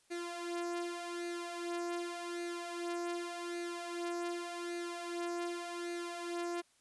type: tone with flanger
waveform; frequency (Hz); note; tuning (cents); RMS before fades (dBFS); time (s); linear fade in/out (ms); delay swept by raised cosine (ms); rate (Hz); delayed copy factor
sawtooth; 346; F4; -16; -40; 0.1-6.62; 20; 0.46 to 3.06; 0.86; +0.65
effects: white hiss -70 dBFS RMS until 6.8 s + resampled to 24000 Hz